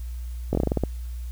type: slowing click train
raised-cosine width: 2 ms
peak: -9 dBFS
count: 9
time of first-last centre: 0.53-0.837 s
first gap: 20 ms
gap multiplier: 1.18
effects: added 60 Hz sine -30 dBFS peak until 1.31 s + white hiss -54 dBFS RMS until 1.31 s